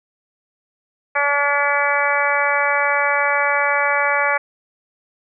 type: harmonic tone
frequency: 286.1 Hz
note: D4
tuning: 45 cents flat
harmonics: 2 / 3 / 4 / 5 / 6 / 7 / 8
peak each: -23 / -23 / -23 / -23 / -23 / -23 / -23 dBFS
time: 1.15-4.38 s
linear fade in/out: 10 ms
effects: none